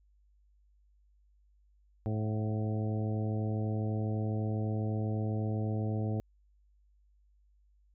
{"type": "harmonic tone with a mistuned harmonic", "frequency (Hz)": 108, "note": "A2", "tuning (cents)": -32, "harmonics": [1, 2, 3, 4, 5, 6, 7], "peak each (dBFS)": [-31, -37, -41, -43, -45, -47, -48], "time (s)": [2.06, 6.2], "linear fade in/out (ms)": 0, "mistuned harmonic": 6, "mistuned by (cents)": 42, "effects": ["added 50 Hz sine -63 dBFS peak until 7.94 s"]}